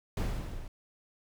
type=noise with level ramp; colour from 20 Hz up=brown; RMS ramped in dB=-28 to -44 dBFS; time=0.17-0.68 s; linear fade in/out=2 ms; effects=none